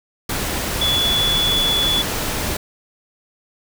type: tone in noise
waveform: sine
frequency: 3426 Hz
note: A7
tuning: 47 cents flat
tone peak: -16 dBFS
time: 0.81-2.02 s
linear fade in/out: 5 ms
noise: pink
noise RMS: -23 dBFS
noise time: 0.29-2.57 s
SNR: +4 dB
effects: none